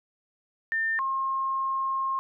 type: tone pair in turn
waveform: sine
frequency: 1800 / 1070.3 Hz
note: A6 / C6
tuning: +39 / +39 cents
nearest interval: major sixth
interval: 900 cents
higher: first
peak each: -24 / -25 dBFS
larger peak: first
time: 0.72-0.99 / 0.99-2.19 s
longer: second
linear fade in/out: 0 ms
effects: none